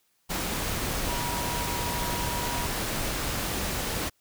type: tone in noise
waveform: sine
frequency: 960 Hz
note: B5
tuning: 49 cents flat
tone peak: -34 dBFS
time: 1.07-2.67 s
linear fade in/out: 20 ms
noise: pink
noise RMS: -30 dBFS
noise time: 0.29-4.1 s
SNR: -7 dB
effects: white hiss -70 dBFS RMS until 4.2 s